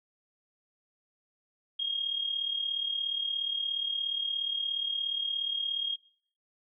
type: tone with amplitude modulation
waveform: sine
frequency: 3250 Hz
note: G#7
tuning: 38 cents flat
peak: -26 dBFS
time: 1.79-5.96 s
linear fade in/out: 10 ms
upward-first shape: sine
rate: 37 Hz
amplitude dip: 65%
effects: noise-tail reverb RT60 0.6 s tail -23 dB re dry